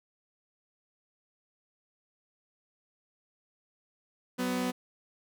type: tone pair together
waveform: sawtooth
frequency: 187.21 / 249.9 Hz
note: F#3 / B3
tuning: +21 / +21 cents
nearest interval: perfect fourth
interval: 500 cents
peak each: -31 / -26 dBFS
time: 4.38-4.72 s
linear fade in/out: 20 ms
effects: none